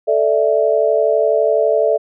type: chord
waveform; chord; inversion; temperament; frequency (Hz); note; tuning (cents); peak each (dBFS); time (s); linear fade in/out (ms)
sine; A suspended fourth; none; equal; 440 / 587.3 / 659.3; A4 / D5 / E5; 0 / 0 / 0; -16; 0.07-1.98; 20
effects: none